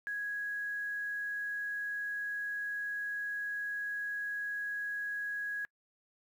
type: tone with quantisation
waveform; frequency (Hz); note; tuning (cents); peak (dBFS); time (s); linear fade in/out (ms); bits
sine; 1661.2; G#6; 0; -34; 0.07-5.65; 0; 10
effects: noise-tail reverb RT60 0.1 s tail -26 dB re dry